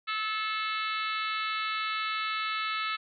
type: harmonic tone with a mistuned harmonic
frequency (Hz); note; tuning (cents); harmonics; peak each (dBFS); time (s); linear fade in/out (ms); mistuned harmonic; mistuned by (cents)
433.9; A4; -24; 3 / 4 / 5 / 6 / 7 / 8 / 9 / 10; -32 / -39 / -37 / -38 / -43 / -42 / -40 / -45; 0.07-2.97; 20; 6; +26
effects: none